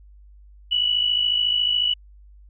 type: tone pair together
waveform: sine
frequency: 2901 / 2955 Hz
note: F#7 / F#7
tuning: -35 / -3 cents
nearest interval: unison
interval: 32 cents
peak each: -25 / -19 dBFS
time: 0.71-1.94 s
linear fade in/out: 10 ms
effects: added 50 Hz sine -45 dBFS peak until 2.49 s